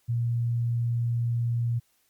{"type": "tone", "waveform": "sine", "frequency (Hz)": 118.2, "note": "A#2", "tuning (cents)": 24, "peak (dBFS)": -23, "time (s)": [0.08, 1.8], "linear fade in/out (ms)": 20, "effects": ["white hiss -68 dBFS RMS until 2.09 s", "MP3 96 kbps"]}